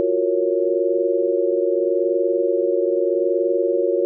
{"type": "chord", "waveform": "sine", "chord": "Gb major seventh", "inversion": "third", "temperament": "equal", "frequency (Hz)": [349.2, 370, 466.2, 554.4], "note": ["F4", "Gb4", "Bb4", "Db5"], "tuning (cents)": [0, 0, 0, 0], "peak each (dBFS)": -22, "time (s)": [0, 4.05], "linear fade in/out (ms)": 0, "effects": []}